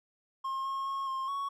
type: tone with pitch steps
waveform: triangle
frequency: 1070 / 1080 / 1088 / 1064 / 1113 Hz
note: C6 / C#6 / C#6 / C6 / C#6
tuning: +38 / -45 / -33 / +29 / +7 cents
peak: -30 dBFS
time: 0.44-1.49 s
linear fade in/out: 10 ms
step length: 210 ms
effects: none